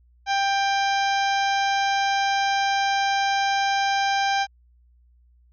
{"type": "harmonic tone with a mistuned harmonic", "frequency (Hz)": 790, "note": "G5", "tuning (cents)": 13, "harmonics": [1, 2, 3, 4, 5, 6, 7, 8], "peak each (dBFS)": [-21, -27, -31, -33, -35, -37, -38, -39], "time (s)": [0.26, 4.47], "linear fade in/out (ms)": 50, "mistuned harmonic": 6, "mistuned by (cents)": 75, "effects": ["added 60 Hz sine -54 dBFS peak until 5.52 s"]}